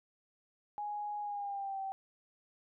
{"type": "tone with pitch glide", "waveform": "sine", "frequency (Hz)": [830.6, 775], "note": ["G#5", "G5"], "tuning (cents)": [0, -20], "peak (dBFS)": -36, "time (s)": [0.78, 1.92], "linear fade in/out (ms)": 0, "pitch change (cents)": -120, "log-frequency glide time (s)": [1.21, 1.8], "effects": []}